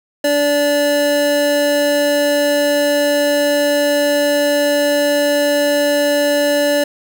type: tone pair together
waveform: square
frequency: 290 / 579.7 Hz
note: D4 / D5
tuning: -22 / -23 cents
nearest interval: octave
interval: 1199 cents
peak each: -20 / -14 dBFS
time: 0.24-6.84 s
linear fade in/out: 5 ms
effects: none